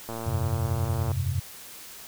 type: click train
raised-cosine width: 1 ms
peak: -21 dBFS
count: 118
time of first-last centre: 0.09-1.116 s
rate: 114 Hz
type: chord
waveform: sine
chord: F suspended second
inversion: none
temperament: equal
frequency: 87.31 / 98 / 130.81 Hz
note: F2 / G2 / C3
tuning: 0 / 0 / 0 cents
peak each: -29 dBFS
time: 0.26-1.4 s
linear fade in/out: 10 ms
effects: white hiss -44 dBFS RMS until 2.07 s